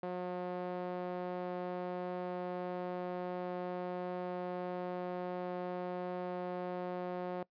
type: tone with band-pass filter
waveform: sawtooth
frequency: 179.9 Hz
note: F#3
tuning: 48 cents flat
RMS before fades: -39 dBFS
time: 0.03-7.43 s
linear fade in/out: 2 ms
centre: 570 Hz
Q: 1.4
effects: noise-tail reverb RT60 0.1 s tail -22 dB re dry + resampled to 11025 Hz